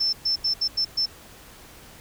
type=tone bursts at uneven times; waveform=sine; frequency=5320 Hz; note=E8; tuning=15 cents sharp; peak=-20 dBFS; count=6; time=0-0.13 / 0.25-0.36 / 0.44-0.54 / 0.61-0.68 / 0.77-0.85 / 0.97-1.06 s; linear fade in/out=10 ms; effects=pink hiss -47 dBFS RMS until 2 s